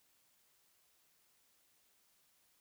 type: silence
effects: white hiss -73 dBFS RMS until 2.6 s